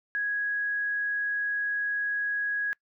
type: tone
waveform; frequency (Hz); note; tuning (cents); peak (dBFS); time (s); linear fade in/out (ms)
sine; 1661.2; G#6; 0; -26; 0.15-2.73; 0
effects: noise-tail reverb RT60 0.1 s tail -25 dB re dry